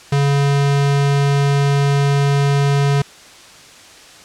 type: tone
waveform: square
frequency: 141 Hz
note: C#3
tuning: 30 cents sharp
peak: -13 dBFS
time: 0.12-3.02 s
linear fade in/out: 5 ms
effects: white hiss -41 dBFS RMS until 4.24 s + low-pass 7000 Hz 12 dB/octave